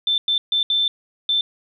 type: tone bursts at uneven times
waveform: sine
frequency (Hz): 3546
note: A7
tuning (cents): +13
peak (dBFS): -16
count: 5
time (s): 0.07-0.18 / 0.28-0.38 / 0.52-0.63 / 0.7-0.88 / 1.29-1.41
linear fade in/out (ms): 2
effects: none